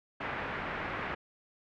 white low-pass noise, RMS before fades -37 dBFS, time 0.2-1.15 s, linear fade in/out 10 ms, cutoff 2100 Hz, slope 24 dB/octave, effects none

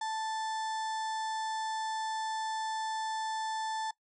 harmonic tone with a mistuned harmonic, 880 Hz, A5, in tune, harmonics 1 / 2 / 4 / 5 / 6 / 7 / 8 / 9 / 10, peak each -33 / -43 / -46 / -52 / -50 / -55 / -53 / -58 / -56 dBFS, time 0.01-3.91 s, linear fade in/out 5 ms, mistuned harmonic 8, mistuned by +50 cents, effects noise-tail reverb RT60 0.1 s tail -20 dB re dry

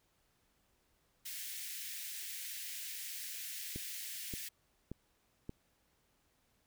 white high-pass noise, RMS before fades -44 dBFS, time 1.25-4.49 s, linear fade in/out 10 ms, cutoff 1700 Hz, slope 48 dB/octave
click train, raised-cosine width 3 ms, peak -29 dBFS, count 4, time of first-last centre 3.76-5.494 s, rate 1.73 Hz
effects pink hiss -75 dBFS RMS until 6.66 s

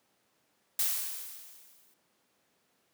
blue noise with exponential decay, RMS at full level -27 dBFS, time 0.79-1.94 s, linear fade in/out 2 ms, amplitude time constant 250 ms, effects pink hiss -72 dBFS RMS until 2.93 s + high-pass 200 Hz 12 dB/octave

